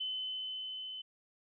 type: tone with level ramp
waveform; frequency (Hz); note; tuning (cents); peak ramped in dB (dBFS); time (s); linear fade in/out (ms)
sine; 3038; F#7; +45; -34 to -41; 0-1.02; 10
effects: none